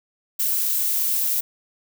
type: noise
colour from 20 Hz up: violet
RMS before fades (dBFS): -22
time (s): 0.39-1.41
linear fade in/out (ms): 10
effects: none